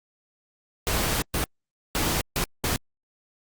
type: noise bursts at uneven times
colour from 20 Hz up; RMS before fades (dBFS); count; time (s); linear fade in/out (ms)
pink; -25; 5; 0.87-1.22 / 1.34-1.44 / 1.95-2.21 / 2.36-2.44 / 2.64-2.76; 0
effects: Opus 48 kbps